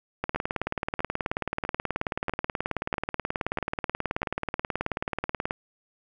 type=two click trains; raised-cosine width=0.5 ms; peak=-12 / -14 dBFS; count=99 / 7; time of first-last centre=0.24-5.509 / 0.36-4.231 s; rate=18.6 / 1.55 Hz; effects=none